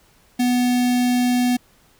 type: tone with notch filter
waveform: square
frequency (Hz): 246.9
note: B3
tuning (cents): 0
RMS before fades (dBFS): -18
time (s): 0.39-1.57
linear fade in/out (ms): 10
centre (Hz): 1200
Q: 1.6
effects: pink hiss -56 dBFS RMS until 1.99 s